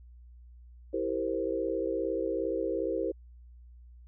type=chord; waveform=sine; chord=C dominant seventh; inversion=first; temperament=equal; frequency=329.6 / 392 / 466.2 / 523.3 Hz; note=E4 / G4 / Bb4 / C5; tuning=0 / 0 / 0 / 0 cents; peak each=-34 dBFS; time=0.93-3.12 s; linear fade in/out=10 ms; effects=added 60 Hz sine -49 dBFS peak until 4.07 s